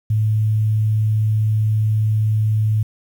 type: tone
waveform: sine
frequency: 108.1 Hz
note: A2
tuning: 30 cents flat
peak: -14 dBFS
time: 0.1-2.83 s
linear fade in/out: 5 ms
effects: 8-bit